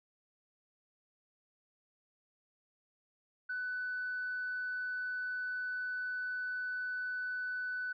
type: tone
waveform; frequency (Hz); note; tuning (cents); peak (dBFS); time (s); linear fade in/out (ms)
sine; 1496; F#6; +19; -34; 3.49-7.93; 10
effects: tanh soft clip ceiling -31 dBFS